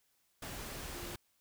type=tone in noise; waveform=sine; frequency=349.2 Hz; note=F4; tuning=in tune; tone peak=-48 dBFS; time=0.94-1.15 s; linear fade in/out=5 ms; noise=pink; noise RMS=-44 dBFS; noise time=0.42-1.16 s; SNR=-7 dB; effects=white hiss -75 dBFS RMS until 1.4 s